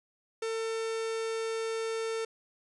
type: tone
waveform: 45% pulse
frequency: 450 Hz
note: A4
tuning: 39 cents sharp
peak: -31 dBFS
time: 0.42-2.25 s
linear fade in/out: 5 ms
effects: resampled to 22050 Hz